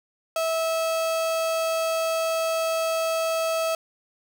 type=tone; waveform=35% pulse; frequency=651 Hz; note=E5; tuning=22 cents flat; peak=-21 dBFS; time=0.36-3.75 s; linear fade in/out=2 ms; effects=none